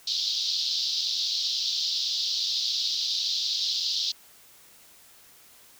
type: band-pass noise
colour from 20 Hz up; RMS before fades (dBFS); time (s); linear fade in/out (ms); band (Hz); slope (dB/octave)
pink; -28; 0.07-4.12; 5; 3600 to 5200; 48
effects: white hiss -54 dBFS RMS until 5.79 s